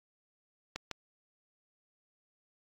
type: clicks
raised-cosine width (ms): 0.2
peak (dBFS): -19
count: 2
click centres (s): 0.76 / 0.913
effects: AAC 48 kbps